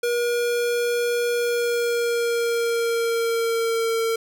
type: tone with pitch glide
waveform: square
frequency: 478.4 to 454.2 Hz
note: A#4 to A#4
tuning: +45 to -45 cents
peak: -21 dBFS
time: 0.03-4.16 s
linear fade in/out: 5 ms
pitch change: -90 cents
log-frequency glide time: 1.33-4.03 s
effects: none